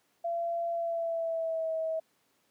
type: tone with pitch glide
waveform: sine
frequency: 680 to 643.7 Hz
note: F5 to E5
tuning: -46 to -41 cents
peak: -29 dBFS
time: 0.24-2 s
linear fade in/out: 10 ms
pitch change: -95 cents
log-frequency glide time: 0.7-1.73 s
effects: pink hiss -71 dBFS RMS until 2.5 s + high-pass 200 Hz 12 dB/octave